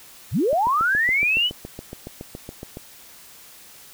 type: linear sweep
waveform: sine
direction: up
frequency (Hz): 63.8 to 3053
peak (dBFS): -17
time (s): 0.31-1.51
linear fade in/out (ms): 50
type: click train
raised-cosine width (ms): 2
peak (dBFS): -20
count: 17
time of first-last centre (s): 0.53-2.771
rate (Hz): 7.14
effects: white hiss -46 dBFS RMS until 3.93 s